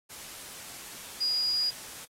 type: tone in noise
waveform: sine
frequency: 4883 Hz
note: D#8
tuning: 33 cents flat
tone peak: -25 dBFS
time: 1.2-1.71 s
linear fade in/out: 20 ms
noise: white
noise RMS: -43 dBFS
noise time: 0.09-2.06 s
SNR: +15 dB
effects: low-pass 12000 Hz 12 dB/octave + AAC 48 kbps